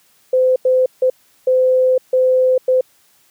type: tone bursts at uneven times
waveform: sine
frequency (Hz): 513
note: C5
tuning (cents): -34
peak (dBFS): -10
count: 6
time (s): 0.33-0.56 / 0.65-0.86 / 1.02-1.1 / 1.47-1.98 / 2.13-2.58 / 2.68-2.81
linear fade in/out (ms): 5
effects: white hiss -55 dBFS RMS until 3.3 s + high-pass 80 Hz 12 dB/octave